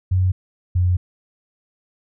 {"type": "tone pair in turn", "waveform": "sine", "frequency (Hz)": [92.5, 89.71], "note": ["F#2", "F2"], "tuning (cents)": [0, 47], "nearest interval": "minor second", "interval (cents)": 53, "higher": "first", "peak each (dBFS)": -14, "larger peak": "neither", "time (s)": [[0.11, 0.32], [0.75, 0.97]], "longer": "second", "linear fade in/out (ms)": 10, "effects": []}